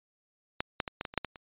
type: clicks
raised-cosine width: 0.3 ms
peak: -13 / -12 / -19 / -17 / -19 / -27 / -10 / -18 / -29 dBFS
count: 9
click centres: 0.605 / 0.802 / 0.878 / 1.011 / 1.052 / 1.139 / 1.177 / 1.247 / 1.358 s
effects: resampled to 8000 Hz